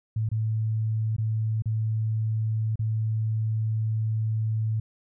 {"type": "tone with dropouts", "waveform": "sine", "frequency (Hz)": 110, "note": "A2", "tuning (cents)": 0, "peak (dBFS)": -23, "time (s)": [0.16, 4.8], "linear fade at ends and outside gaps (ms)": 5, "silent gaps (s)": [[0.29, 0.315], [1.165, 1.182], [1.622, 1.657], [2.757, 2.792]], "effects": []}